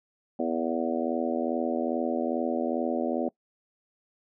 harmonic tone with a mistuned harmonic, 82.41 Hz, E2, in tune, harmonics 3 / 4 / 5 / 6 / 7 / 8 / 9, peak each -30 / -32 / -35 / -36 / -32 / -37 / -36 dBFS, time 0.39-3.29 s, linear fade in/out 5 ms, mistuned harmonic 9, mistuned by -17 cents, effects noise-tail reverb RT60 0.1 s tail -23 dB re dry

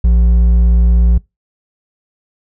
sine tone with hard clipping, 58.27 Hz, A#1, in tune, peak -8 dBFS, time 0.04-1.18 s, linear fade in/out 5 ms, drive 5 dB, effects noise-tail reverb RT60 0.2 s tail -23 dB re dry

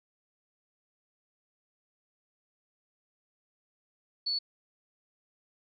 sine tone, 4435 Hz, C#8, in tune, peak -28 dBFS, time 4.26-4.39 s, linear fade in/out 10 ms, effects none

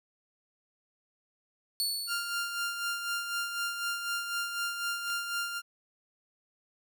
sawtooth tone with exponential decay, 4435 Hz, C#8, in tune, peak -24 dBFS, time 1.8-3 s, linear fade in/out 0 ms, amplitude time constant 260 ms
sawtooth tone with tremolo, 1396.9 Hz, F6, in tune, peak -26 dBFS, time 2.07-5.62 s, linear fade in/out 50 ms, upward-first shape sine, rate 4 Hz, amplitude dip 50%
clicks, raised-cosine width 0.2 ms, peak -38 / -32 dBFS, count 2, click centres 5.078 / 5.102 s
effects none

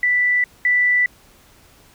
sine tone pair in turn, 1975.5 / 1975.5 Hz, B6 / B6, 0 / 0 cents, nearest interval unison, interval 0 cents, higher neither, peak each -14 / -13 dBFS, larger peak second, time 0.03-0.44 / 0.65-1.06 s, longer neither, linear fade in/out 2 ms, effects pink hiss -51 dBFS RMS until 1.94 s

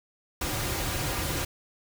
pink noise with comb filter, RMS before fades -30 dBFS, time 0.41-1.45 s, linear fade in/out 5 ms, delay 4.6 ms, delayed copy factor -0.5, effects none

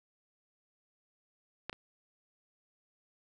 clicks, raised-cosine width 0.3 ms, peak -20 / -27 dBFS, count 2, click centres 1.696 / 1.729 s, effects none

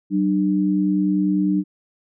sine tone pair together, 189.92 / 300 Hz, F#3 / D4, +45 / +37 cents, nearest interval minor sixth, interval 792 cents, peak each -19 dBFS, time 0.1-1.64 s, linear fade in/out 50 ms, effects none

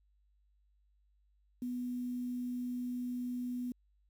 sine tone with quantisation, 246.9 Hz, B3, in tune, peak -35 dBFS, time 1.62-3.72 s, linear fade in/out 2 ms, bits 10, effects added 50 Hz sine -68 dBFS peak until 4.09 s

